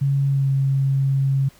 sine tone with pitch glide, 138.59 to 136.13 Hz, C#3 to C#3, 0 to -31 cents, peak -16 dBFS, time 0.01-1.49 s, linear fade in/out 10 ms, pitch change -31 cents, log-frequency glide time 0.28-0.48 s, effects pink hiss -52 dBFS RMS until 1.59 s

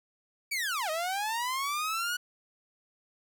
sawtooth linear two-way sweep, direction down then up, 2346 to 613 to 1474 Hz, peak -26 dBFS, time 0.51-2.17 s, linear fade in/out 10 ms, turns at 0.9 s, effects none

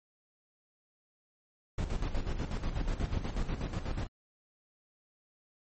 brown noise with tremolo, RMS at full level -31 dBFS, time 1.78-4.07 s, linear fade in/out 5 ms, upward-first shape square, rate 8.2 Hz, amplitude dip 60%, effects MP3 32 kbps

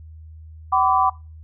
sine tone cluster, 764 / 1003 / 1161 Hz, G5 / B5 / D6, -45 / +26 / -20 cents, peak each -19 dBFS, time 0.72-1.1 s, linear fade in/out 10 ms, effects noise-tail reverb RT60 0.3 s tail -23 dB re dry + added 79 Hz sine -38 dBFS peak until 1.43 s

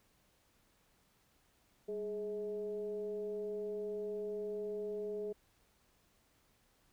sine tone with frequency modulation, 418 Hz, G#4, 11 cents sharp, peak -37 dBFS, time 1.88-5.33 s, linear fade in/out 10 ms, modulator 220 Hz, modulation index 0.48, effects pink hiss -72 dBFS RMS until 6.92 s

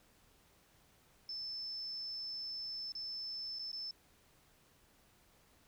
sine tone with dropouts, 5274 Hz, E8, in tune, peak -40 dBFS, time 1.29-3.91 s, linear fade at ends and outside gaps 2 ms, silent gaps 2.921-2.951 / 3.588-3.593 / 3.717-3.729 s, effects pink hiss -68 dBFS RMS until 5.67 s

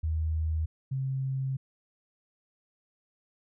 sine tone pair in turn, 79.3 / 133.37 Hz, D#2 / C3, +33 / +34 cents, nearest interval major sixth, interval 901 cents, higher second, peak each -26 / -28 dBFS, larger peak first, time 0.03-0.66 / 0.91-1.57 s, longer second, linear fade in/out 10 ms, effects none

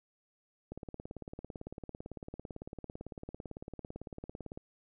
click train, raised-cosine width 2 ms, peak -29 dBFS, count 70, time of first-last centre 0.72-4.575 s, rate 17.9 Hz, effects none

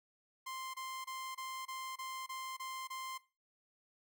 sawtooth tone bursts, 1047 Hz, C6, 1 cent sharp, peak -38 dBFS, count 9, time 0.46-3.18 s, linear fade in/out 10 ms, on 280 ms, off 25 ms, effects noise-tail reverb RT60 0.3 s tail -18 dB re dry

